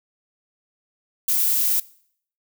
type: noise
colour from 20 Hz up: violet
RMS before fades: -20 dBFS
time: 1.28-1.8 s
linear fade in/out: 5 ms
effects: noise-tail reverb RT60 0.6 s tail -21 dB re dry